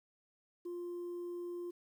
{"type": "tone", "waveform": "sine", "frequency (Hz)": 350, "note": "F4", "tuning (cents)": 4, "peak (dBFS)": -37, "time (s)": [0.65, 1.71], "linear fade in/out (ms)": 10, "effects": ["tanh soft clip ceiling -38 dBFS", "11-bit"]}